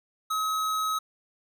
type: tone with hard clipping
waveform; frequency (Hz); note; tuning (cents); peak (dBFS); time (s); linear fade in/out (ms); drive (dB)
sine; 1277; D#6; +45; -27; 0.3-0.99; 10; 18
effects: none